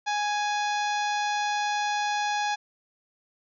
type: harmonic tone with a mistuned harmonic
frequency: 830.6 Hz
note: G#5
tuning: in tune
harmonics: 1 / 2 / 3 / 4 / 5 / 6 / 7 / 8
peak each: -26 / -32 / -36 / -38 / -40 / -42 / -43 / -44 dBFS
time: 0.06-2.56 s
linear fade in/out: 20 ms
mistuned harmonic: 4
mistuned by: +53 cents
effects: none